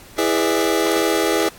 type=chord; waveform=sawtooth; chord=E dominant seventh; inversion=none; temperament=just; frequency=329.6 / 412 / 494.4 / 593.3 Hz; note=E4 / G#4 / B4 / D5; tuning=0 / -14 / +2 / +18 cents; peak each=-16 / -16 / -19 / -22 dBFS; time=0.18-1.49 s; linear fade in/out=5 ms; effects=pink hiss -43 dBFS RMS until 1.58 s + AAC 64 kbps